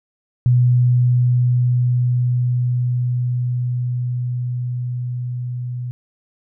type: tone with level ramp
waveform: sine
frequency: 123.47 Hz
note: B2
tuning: in tune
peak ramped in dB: -10 to -23 dBFS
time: 0.46-5.91 s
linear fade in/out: 0 ms
effects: none